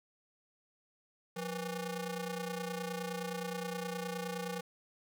sawtooth ring-modulated tone, 329.6 Hz, E4, in tune, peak -30 dBFS, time 1.36-4.61 s, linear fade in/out 10 ms, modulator 150 Hz, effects none

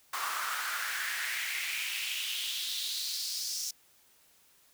pink noise with high-pass filter sweep, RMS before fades -35 dBFS, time 0.13-3.71 s, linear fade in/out 5 ms, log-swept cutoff 1100 to 5700 Hz, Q 3.9, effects white hiss -64 dBFS RMS until 4.73 s

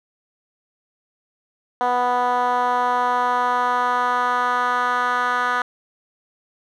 10% pulse tone with band-pass filter sweep, 246.7 Hz, B3, 2 cents flat, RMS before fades -20 dBFS, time 1.81-5.62 s, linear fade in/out 0 ms, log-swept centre 820 to 1400 Hz, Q 2.1, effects none

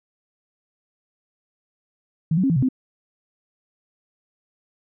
sine tone with pitch steps, 160.2 / 185.8 / 270.5 / 166.4 / 130.1 / 259 Hz, E3 / F#3 / C#4 / E3 / C3 / C4, -49 / +7 / -42 / +17 / -9 / -17 cents, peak -16 dBFS, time 2.31-2.688 s, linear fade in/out 5 ms, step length 63 ms, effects none

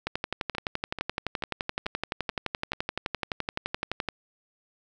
two click trains, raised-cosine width 0.3 ms, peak -12 / -18 dBFS, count 48 / 6, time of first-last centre 0.07-4.087 / 0.55-2.733 s, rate 11.7 / 2.29 Hz, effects none

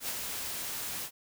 white noise with ADSR envelope, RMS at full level -33 dBFS, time 0-1.11 s, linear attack 85 ms, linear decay 34 ms, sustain -4 dB, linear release 75 ms, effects none

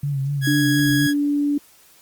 sine tone with vibrato, 139.4 Hz, C#3, 10 cents sharp, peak -20 dBFS, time 0.03-1.07 s, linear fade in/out 5 ms, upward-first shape sine, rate 4.2 Hz, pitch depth 58 cents each way
sawtooth tone, 1661.2 Hz, G#6, in tune, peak -18 dBFS, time 0.41-1.14 s, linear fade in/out 50 ms
sine tone with pitch glide, 293.7 to 289.2 Hz, D4 to D4, 0 to -27 cents, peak -17 dBFS, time 0.47-1.58 s, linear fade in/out 5 ms, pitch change -27 cents, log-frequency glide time 0.61-1.17 s
effects white hiss -52 dBFS RMS until 2.01 s + Opus 24 kbps

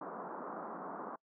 white band-pass noise, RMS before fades -44 dBFS, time 0.01-1.16 s, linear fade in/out 5 ms, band 180 to 1300 Hz, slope 48 dB/octave, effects noise-tail reverb RT60 0.1 s tail -26 dB re dry

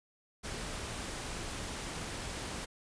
pink noise, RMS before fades -40 dBFS, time 0.43-2.66 s, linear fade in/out 20 ms, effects resampled to 22050 Hz

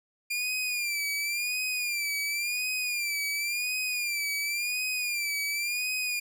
sawtooth tone with vibrato, 2393 Hz, D7, 32 cents sharp, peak -25 dBFS, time 0.3-6.2 s, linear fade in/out 10 ms, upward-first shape sine, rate 0.93 Hz, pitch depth 84 cents each way, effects none

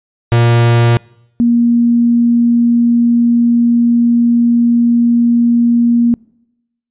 45% pulse / sine tone pair in turn, 117.9 / 236.5 Hz, A#2 / A#3, +20 / +25 cents, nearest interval octave, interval 1205 cents, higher second, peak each -7 dBFS, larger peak neither, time 0.32-0.97 / 1.4-6.14 s, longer second, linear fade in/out 0 ms, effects noise-tail reverb RT60 0.9 s tail -26 dB re dry + resampled to 8000 Hz

